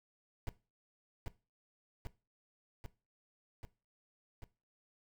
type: noise with echo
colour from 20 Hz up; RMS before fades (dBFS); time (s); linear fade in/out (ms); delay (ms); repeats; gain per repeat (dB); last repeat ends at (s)
brown; -37; 0.47-0.49; 0; 790; 5; -2; 4.44
effects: noise-tail reverb RT60 0.3 s tail -18 dB re dry